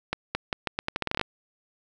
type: accelerating click train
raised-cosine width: 0.3 ms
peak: -10 dBFS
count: 14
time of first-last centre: 0.13-1.213 s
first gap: 220 ms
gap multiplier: 0.81
effects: none